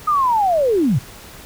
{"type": "linear sweep", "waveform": "sine", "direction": "down", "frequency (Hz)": [1254, 103.83], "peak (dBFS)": -13, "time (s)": [0.07, 0.99], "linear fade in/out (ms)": 10, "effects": ["pink hiss -39 dBFS RMS until 1.45 s"]}